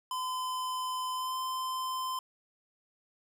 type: tone with pitch glide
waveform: square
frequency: 1020 to 1032.4 Hz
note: C6 to C6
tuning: -44 to -23 cents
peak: -33 dBFS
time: 0.11-2.19 s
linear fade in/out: 2 ms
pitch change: +21 cents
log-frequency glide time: 1.14-1.36 s
effects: none